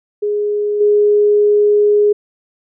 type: tone with level steps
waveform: sine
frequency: 415.3 Hz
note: G#4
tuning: in tune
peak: -14 / -8 dBFS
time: 0.22-2.13 s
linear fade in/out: 10 ms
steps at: 0.8 s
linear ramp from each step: 10 ms
effects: none